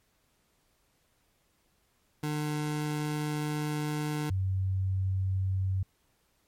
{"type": "tone pair in turn", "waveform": ["25% pulse", "sine"], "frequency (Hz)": [150.4, 95], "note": ["D3", "F#2"], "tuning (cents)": [42, 46], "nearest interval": "minor sixth", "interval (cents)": 796, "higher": "first", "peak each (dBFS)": -26, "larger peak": "neither", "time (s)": [[2.23, 4.3], [4.3, 5.83]], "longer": "first", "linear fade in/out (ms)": 5, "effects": ["pink hiss -71 dBFS RMS until 6.47 s", "MP3 64 kbps"]}